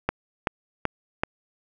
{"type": "click train", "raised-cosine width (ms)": 0.5, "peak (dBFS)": -7, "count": 4, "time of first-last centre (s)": [0.09, 1.235], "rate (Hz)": 2.62, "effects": []}